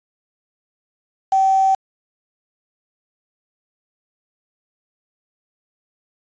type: tone with quantisation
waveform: sine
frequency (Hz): 770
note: G5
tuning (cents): -31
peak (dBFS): -12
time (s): 1.32-1.75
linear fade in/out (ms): 5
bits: 5
effects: resampled to 16000 Hz